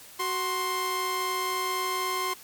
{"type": "tone pair together", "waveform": "sawtooth", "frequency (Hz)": [372.9, 1054.7], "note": ["F#4", "C6"], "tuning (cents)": [14, 14], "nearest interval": "octave + tritone", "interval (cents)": 1800, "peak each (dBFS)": [-29, -24], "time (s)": [0.19, 2.34], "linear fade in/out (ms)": 10, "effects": ["white hiss -48 dBFS RMS until 2.43 s", "MP3 96 kbps"]}